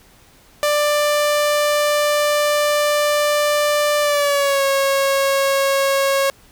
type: tone with pitch glide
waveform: sawtooth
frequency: 591 to 548.2 Hz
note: D5 to C#5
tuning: +11 to -19 cents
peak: -11 dBFS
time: 0.63-6.3 s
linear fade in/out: 0 ms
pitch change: -130 cents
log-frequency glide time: 4.01-4.64 s
effects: pink hiss -50 dBFS RMS until 6.51 s